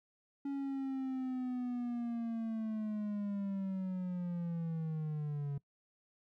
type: linear sweep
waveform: triangle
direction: down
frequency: 280 to 140.2 Hz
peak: -33 dBFS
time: 0.45-5.58 s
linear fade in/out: 5 ms
effects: noise-tail reverb RT60 0.1 s tail -22 dB re dry